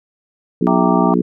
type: harmonic tone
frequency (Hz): 60.4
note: B1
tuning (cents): -38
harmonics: 3 / 4 / 5 / 6 / 7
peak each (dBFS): -17 / -17 / -19 / -21 / -22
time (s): 0.61-1.22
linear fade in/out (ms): 5
type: chord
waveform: sine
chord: E half-diminished seventh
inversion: none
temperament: equal with one note detuned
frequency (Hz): 659.3 / 784 / 928.6 / 1174.7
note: E5 / G5 / Bb5 / D6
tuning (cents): 0 / 0 / -7 / 0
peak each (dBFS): -21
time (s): 0.67-1.14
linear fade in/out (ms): 0
effects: none